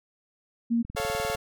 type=tone; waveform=sine; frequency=233.1 Hz; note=A#3; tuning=in tune; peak=-21 dBFS; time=0.7-0.83 s; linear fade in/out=20 ms
type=click train; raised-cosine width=5 ms; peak=-27 dBFS; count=11; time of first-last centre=0.85-1.35 s; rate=20 Hz
type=chord; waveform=sawtooth; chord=A augmented; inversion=none; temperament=equal; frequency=440 / 554.4 / 698.5 Hz; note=A4 / C#5 / E#5; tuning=0 / 0 / 0 cents; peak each=-28 dBFS; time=0.96-1.36 s; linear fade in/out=10 ms
effects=none